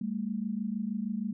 sine tone pair together, 199.3 / 225.7 Hz, G3 / A3, +29 / +44 cents, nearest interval major second, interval 215 cents, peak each -33 / -33 dBFS, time 0.01-1.33 s, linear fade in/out 5 ms, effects none

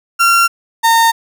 35% pulse tone pair in turn, 1373 / 914.5 Hz, F6 / A#5, -30 / -33 cents, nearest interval perfect fifth, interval 703 cents, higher first, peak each -6 dBFS, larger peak neither, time 0.19-0.48 / 0.83-1.12 s, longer neither, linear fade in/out 20 ms, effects none

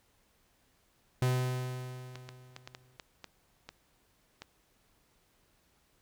45% pulse tone with exponential decay, 126.9 Hz, B2, 47 cents sharp, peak -25 dBFS, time 1.22-2.97 s, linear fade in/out 2 ms, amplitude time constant 380 ms
clicks, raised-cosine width 0.2 ms, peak -26 dBFS, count 9, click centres 2.156 / 2.29 / 2.564 / 2.675 / 2.749 / 2.998 / 3.243 / 3.69 / 4.42 s
effects pink hiss -70 dBFS RMS until 6.01 s

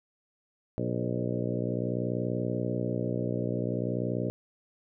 harmonic tone with a mistuned harmonic, 60.5 Hz, B1, 35 cents flat, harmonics 2 / 3 / 4 / 5 / 6 / 7 / 8 / 9 / 10, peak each -33 / -35 / -36 / -37 / -38 / -38 / -39 / -40 / -40 dBFS, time 0.78-4.3 s, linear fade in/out 0 ms, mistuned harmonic 8, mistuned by +21 cents, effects none

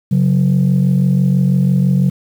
sine tone pair together, 137.54 / 183.6 Hz, C#3 / F#3, -13 / -13 cents, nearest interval perfect fourth, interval 500 cents, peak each -11 dBFS, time 0.11-2.1 s, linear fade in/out 10 ms, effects tanh soft clip ceiling -6 dBFS + 7-bit

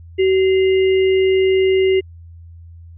sine tone with sample-and-hold, 379.5 Hz, F#4, 44 cents sharp, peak -11 dBFS, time 0.18-2.01 s, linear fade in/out 20 ms, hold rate 2450 Hz, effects added 84 Hz sine -36 dBFS peak until 2.97 s + resampled to 8000 Hz

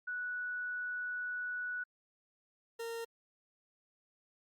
sine / 40% pulse tone pair in turn, 1475 / 460.7 Hz, F#6 / A#4, -6 / -20 cents, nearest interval octave + minor sixth, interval 2014 cents, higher first, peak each -36 / -38 dBFS, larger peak first, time 0.07-1.84 / 2.79-3.05 s, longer first, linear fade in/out 10 ms, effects Opus 48 kbps

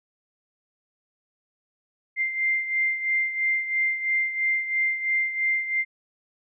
sine beating tone pair, 2093 / 2096 Hz, C7 / C7, 0 / +2 cents, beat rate 3 Hz, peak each -23 / -29 dBFS, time 2.16-5.85 s, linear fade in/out 50 ms, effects none

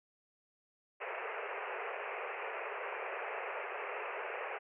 pink band-pass noise, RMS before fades -41 dBFS, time 1-4.59 s, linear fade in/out 20 ms, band 390 to 2700 Hz, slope 96 dB/octave, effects none

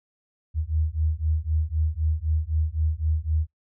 sine beating tone pair, 76.6 / 80.5 Hz, D#2 / E2, -27 / -41 cents, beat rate 3.9 Hz, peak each -25 dBFS, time 0.54-3.47 s, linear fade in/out 50 ms, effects noise-tail reverb RT60 0.1 s tail -20 dB re dry

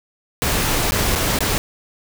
pink noise with dropouts, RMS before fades -19 dBFS, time 0.42-1.58 s, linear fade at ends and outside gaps 0 ms, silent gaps 0.909-0.92 / 1.152-1.158 / 1.388-1.406 s, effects none

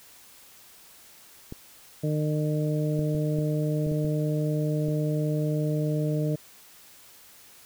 clicks, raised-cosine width 3 ms, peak -23 dBFS, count 8, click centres 1.524 / 2.992 / 3.149 / 3.387 / 3.866 / 3.917 / 4.048 / 4.885 s
harmonic tone, 151.9 Hz, D#3, 41 cents flat, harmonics 1 / 2 / 3 / 4, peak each -25 / -31 / -33 / -34 dBFS, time 2.03-6.36 s, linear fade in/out 10 ms
effects white hiss -52 dBFS RMS until 7.65 s

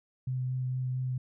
sine tone with vibrato, 128.1 Hz, C3, 36 cents flat, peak -29 dBFS, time 0.27-1.18 s, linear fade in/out 5 ms, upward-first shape sine, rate 4.4 Hz, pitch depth 10 cents each way, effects none

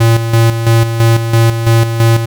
square tone with tremolo, 114.6 Hz, A#2, 29 cents flat, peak -6 dBFS, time 0-2.26 s, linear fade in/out 10 ms, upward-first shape square, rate 3 Hz, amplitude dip 60%, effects none

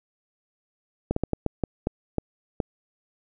slowing click train, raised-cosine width 2 ms, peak -10 dBFS, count 9, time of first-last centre 1.11-2.602 s, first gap 54 ms, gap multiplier 1.34, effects none

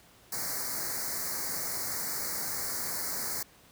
white band-stop noise, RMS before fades -34 dBFS, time 0.32-3.43 s, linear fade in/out 5 ms, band 2200 to 4200 Hz, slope 96 dB/octave, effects pink hiss -58 dBFS RMS until 3.71 s + high-pass 60 Hz 12 dB/octave

